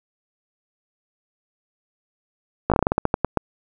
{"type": "slowing click train", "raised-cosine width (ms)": 1, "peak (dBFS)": -3, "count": 13, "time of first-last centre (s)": [2.7, 3.373], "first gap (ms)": 17, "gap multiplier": 1.2, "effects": []}